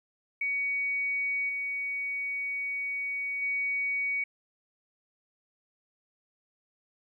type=tone with level steps; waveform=sine; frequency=2250 Hz; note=C#7; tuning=25 cents sharp; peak=-27 / -30 / -27 dBFS; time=0.41-4.24 s; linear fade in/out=5 ms; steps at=1.49 / 3.42 s; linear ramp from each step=2 ms; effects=11-bit

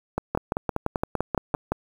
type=two click trains; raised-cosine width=1 ms; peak=-10 / -9 dBFS; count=8 / 9; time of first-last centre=0.18-1.542 / 0.35-1.72 s; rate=5.14 / 5.84 Hz; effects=7-bit

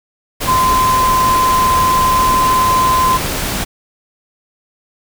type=tone in noise; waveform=sine; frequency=1031 Hz; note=C6; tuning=26 cents flat; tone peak=-10 dBFS; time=0.47-3.18 s; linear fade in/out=20 ms; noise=pink; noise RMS=-19 dBFS; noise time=0.4-3.65 s; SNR=+6 dB; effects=none

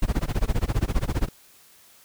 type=noise with tremolo; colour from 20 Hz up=brown; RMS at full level=-20 dBFS; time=0.02-1.29 s; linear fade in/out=5 ms; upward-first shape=sine; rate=15 Hz; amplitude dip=100%; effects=white hiss -54 dBFS RMS until 2.04 s

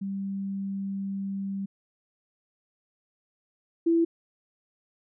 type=tone pair in turn; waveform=sine; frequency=196 / 333.4 Hz; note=G3 / E4; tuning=0 / +20 cents; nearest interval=major sixth; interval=920 cents; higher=second; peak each=-29 / -19 dBFS; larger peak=second; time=0.01-1.66 / 3.86-4.05 s; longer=first; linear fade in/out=10 ms; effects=none

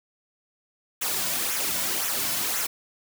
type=noise with flanger; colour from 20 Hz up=white; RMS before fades=-27 dBFS; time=1.01-2.67 s; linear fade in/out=10 ms; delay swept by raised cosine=0.21 to 2.51 ms; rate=1.9 Hz; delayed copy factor=-0.6; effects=none

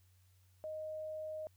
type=tone; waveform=sine; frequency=622.3 Hz; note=D#5; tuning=in tune; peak=-40 dBFS; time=0.64-1.47 s; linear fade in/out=0 ms; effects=added 92 Hz sine -65 dBFS peak until 1.56 s + white hiss -75 dBFS RMS until 1.56 s

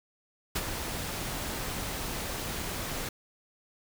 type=noise with ADSR envelope; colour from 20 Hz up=pink; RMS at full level=-28 dBFS; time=0.55-3.09 s; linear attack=11 ms; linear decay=42 ms; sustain=-7 dB; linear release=4 ms; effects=none

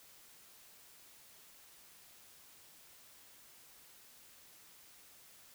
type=silence; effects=white hiss -60 dBFS RMS until 5.54 s

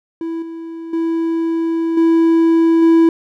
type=tone with level steps; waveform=triangle; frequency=329.6 Hz; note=E4; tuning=in tune; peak=-18 / -24 / -13 / -7 / -5 dBFS; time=0.21-3.09 s; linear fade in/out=2 ms; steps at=0.42 / 0.93 / 1.97 / 2.82 s; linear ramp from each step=5 ms; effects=none

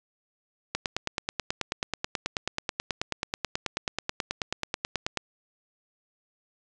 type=click train; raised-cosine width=0.2 ms; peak=-10 dBFS; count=42; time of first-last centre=0.75-5.173 s; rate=9.27 Hz; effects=resampled to 22050 Hz + 8-bit

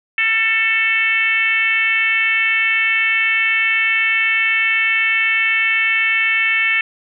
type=tone with frequency modulation; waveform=sine; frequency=2216 Hz; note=C#7; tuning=1 cent flat; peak=-13 dBFS; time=0.18-6.81 s; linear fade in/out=2 ms; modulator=432 Hz; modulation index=1.2; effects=none

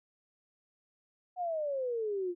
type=exponential sweep; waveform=sine; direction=down; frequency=740 to 342.9 Hz; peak=-31 dBFS; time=1.36-2.35 s; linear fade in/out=50 ms; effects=none

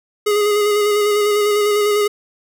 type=tone with vibrato; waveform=square; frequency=415.3 Hz; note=G#4; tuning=in tune; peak=-14 dBFS; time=0.26-2.08 s; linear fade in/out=10 ms; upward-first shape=square; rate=10 Hz; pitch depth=20 cents each way; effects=none

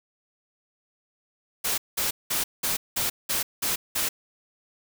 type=noise bursts; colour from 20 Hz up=white; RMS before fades=-26 dBFS; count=8; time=1.64-4.09 s; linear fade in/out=10 ms; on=140 ms; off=190 ms; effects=none

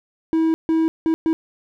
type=tone bursts at uneven times; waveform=triangle; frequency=323.1 Hz; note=E4; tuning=35 cents flat; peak=-13 dBFS; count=4; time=0.33-0.54 / 0.69-0.88 / 1.06-1.14 / 1.26-1.33 s; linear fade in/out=0 ms; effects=none

